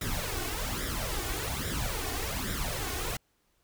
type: noise with flanger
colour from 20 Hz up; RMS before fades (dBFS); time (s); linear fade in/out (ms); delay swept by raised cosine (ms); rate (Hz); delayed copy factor
pink; -33; 0.01-3.17; 5; 0.55 to 2.75; 1.2; +0.7
effects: pink hiss -72 dBFS RMS until 3.63 s